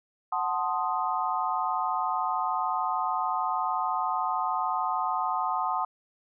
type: chord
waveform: sine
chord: F# diminished seventh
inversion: none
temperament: equal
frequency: 740 / 880 / 1046.5 / 1244.5 Hz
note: F#5 / A5 / C6 / Eb6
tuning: 0 / 0 / 0 / 0 cents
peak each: -31 dBFS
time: 0.32-5.85 s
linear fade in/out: 5 ms
effects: none